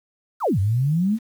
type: exponential two-way sweep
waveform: sine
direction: down then up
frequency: 1507 to 92.5 to 234.4 Hz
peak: -17 dBFS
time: 0.4-1.19 s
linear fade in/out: 50 ms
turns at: 0.59 s
effects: 8-bit